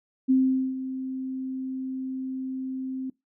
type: tone with ADSR envelope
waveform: sine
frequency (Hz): 261.6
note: C4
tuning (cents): 0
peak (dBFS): -16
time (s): 0.28-3.1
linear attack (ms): 24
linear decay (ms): 440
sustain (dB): -13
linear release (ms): 5
effects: noise-tail reverb RT60 0.2 s tail -23 dB re dry